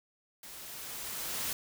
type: noise with level ramp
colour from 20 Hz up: white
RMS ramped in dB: -48 to -34 dBFS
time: 0.43-1.53 s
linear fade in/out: 2 ms
effects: none